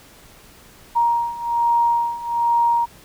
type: beating tone pair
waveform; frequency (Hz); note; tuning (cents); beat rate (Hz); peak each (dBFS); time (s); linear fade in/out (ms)
sine; 939 / 940.2; A#5 / A#5; +12 / +15; 1.2; -21 / -18; 0.95-2.86; 20
effects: pink hiss -47 dBFS RMS until 3.04 s